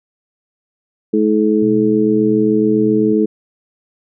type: harmonic tone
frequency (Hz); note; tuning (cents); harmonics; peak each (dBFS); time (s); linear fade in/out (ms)
107.3; A2; -43; 2 / 3 / 4; -15 / -15 / -15; 1.13-3.26; 10
type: tone with tremolo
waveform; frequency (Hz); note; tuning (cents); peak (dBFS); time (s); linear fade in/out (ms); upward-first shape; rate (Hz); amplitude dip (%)
sine; 125.9; B2; +34; -24; 1.62-3.13; 5; triangle; 1.8; 40
effects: none